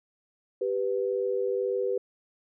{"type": "tone pair together", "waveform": "sine", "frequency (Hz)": [392, 493.9], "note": ["G4", "B4"], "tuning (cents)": [0, 0], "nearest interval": "major third", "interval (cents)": 400, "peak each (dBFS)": -28, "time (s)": [0.61, 1.98], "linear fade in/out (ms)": 5, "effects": []}